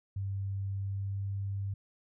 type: tone with pitch glide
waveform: sine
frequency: 98 to 98.8 Hz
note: G2 to G2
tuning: 0 to +14 cents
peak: -32 dBFS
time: 0.16-1.74 s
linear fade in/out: 5 ms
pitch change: +14 cents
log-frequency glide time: 0.72-1.26 s
effects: none